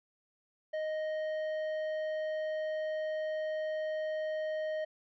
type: tone with tanh clipping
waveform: sine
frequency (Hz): 622.3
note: D#5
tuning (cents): 0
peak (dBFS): -34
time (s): 0.73-4.85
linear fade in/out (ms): 10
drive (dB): 9
effects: none